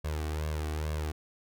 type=tone with flanger; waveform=sawtooth; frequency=76.9 Hz; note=D#2; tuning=20 cents flat; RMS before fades=-33 dBFS; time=0.04-1.12 s; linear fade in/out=10 ms; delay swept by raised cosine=1.8 to 2.69 ms; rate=2.3 Hz; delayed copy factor=+0.7; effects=none